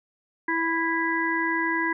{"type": "harmonic tone", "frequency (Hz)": 329.6, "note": "E4", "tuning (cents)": 0, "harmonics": [1, 3, 5, 6], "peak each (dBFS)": [-28, -28, -28, -28], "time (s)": [0.48, 1.93], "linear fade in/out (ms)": 5, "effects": []}